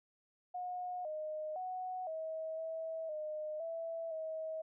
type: tone with pitch steps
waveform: sine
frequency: 723 / 617 / 739 / 639 / 647 / 613 / 660 / 637 Hz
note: F#5 / D#5 / F#5 / D#5 / E5 / D#5 / E5 / D#5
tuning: -40 / -15 / -2 / +46 / -32 / -26 / +2 / +41 cents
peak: -38 dBFS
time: 0.54-4.62 s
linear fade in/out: 10 ms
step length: 510 ms
effects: none